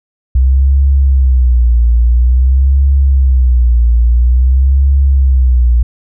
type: tone with vibrato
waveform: sine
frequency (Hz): 63.3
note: B1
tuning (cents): +43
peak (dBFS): -5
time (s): 0.35-5.83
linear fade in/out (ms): 5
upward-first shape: sine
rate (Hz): 0.49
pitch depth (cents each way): 140
effects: none